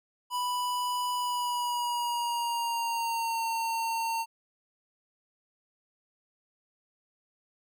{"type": "tone with pitch glide", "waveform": "square", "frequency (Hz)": [987.8, 911.1], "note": ["B5", "A#5"], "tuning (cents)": [0, -40], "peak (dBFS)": -29, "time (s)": [0.3, 4.26], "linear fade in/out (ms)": 50, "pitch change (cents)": -140, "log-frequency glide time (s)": [1.14, 3.43], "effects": []}